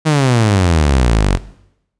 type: exponential sweep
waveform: sawtooth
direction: down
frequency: 160.7 to 44 Hz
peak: -6 dBFS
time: 0.05-1.38 s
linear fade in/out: 20 ms
effects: noise-tail reverb RT60 0.8 s tail -18 dB re dry + resampled to 22050 Hz